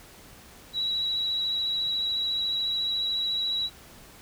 sine tone with vibrato, 3900 Hz, B7, 23 cents flat, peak -25 dBFS, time 0.73-3.7 s, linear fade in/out 50 ms, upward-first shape triangle, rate 14 Hz, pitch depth 19 cents each way, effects pink hiss -50 dBFS RMS until 4.21 s

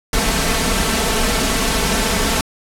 pink noise with comb filter, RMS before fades -17 dBFS, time 0.13-2.41 s, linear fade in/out 2 ms, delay 4.5 ms, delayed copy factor +0.7, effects low-pass 11000 Hz 12 dB/octave

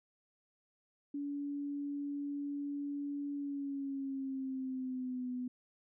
sine tone with pitch glide, 285.6 to 250.1 Hz, D4 to B3, -48 to +22 cents, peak -36 dBFS, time 1.14-5.48 s, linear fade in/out 5 ms, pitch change -230 cents, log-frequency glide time 3.34-5.3 s, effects none

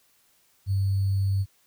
sine tone with sample-and-hold, 97.5 Hz, G2, 9 cents flat, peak -21 dBFS, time 0.66-1.46 s, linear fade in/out 50 ms, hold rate 4410 Hz, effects white hiss -64 dBFS RMS until 1.66 s

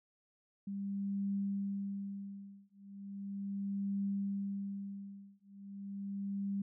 sine tone with tremolo, 198.5 Hz, G3, 22 cents sharp, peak -32 dBFS, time 0.67-6.62 s, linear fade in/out 5 ms, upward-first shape triangle, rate 0.37 Hz, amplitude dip 100%, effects none

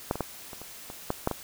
clicks, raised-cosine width 1 ms, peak -11 / -19 / -13 / -26 / -27 / -25 / -12 / -10 / -15 dBFS, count 9, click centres 0.111 / 0.156 / 0.207 / 0.532 / 0.616 / 0.901 / 1.104 / 1.274 / 1.313 s, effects white hiss -45 dBFS RMS until 1.43 s

